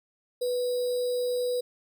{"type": "tone with sample-and-hold", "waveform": "sine", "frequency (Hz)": 493.9, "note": "B4", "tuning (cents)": 0, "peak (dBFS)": -25, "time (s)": [0.41, 1.61], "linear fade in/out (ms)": 10, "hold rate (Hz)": 4410, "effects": []}